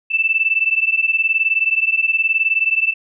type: beating tone pair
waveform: sine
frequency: 2640 / 2659 Hz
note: E7 / E7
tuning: +2 / +14 cents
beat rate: 19 Hz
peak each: -17 / -17 dBFS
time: 0.1-2.94 s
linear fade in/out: 20 ms
effects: none